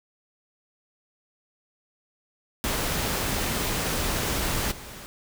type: noise with level steps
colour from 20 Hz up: pink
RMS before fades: -27 / -41 dBFS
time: 2.64-5.06 s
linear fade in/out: 0 ms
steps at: 4.71 s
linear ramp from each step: 10 ms
effects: none